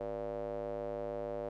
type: tone with band-pass filter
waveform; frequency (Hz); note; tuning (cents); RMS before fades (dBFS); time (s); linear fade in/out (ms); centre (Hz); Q
square; 53.2; G#1; +42; -39; 0-1.49; 5; 550; 5.3
effects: none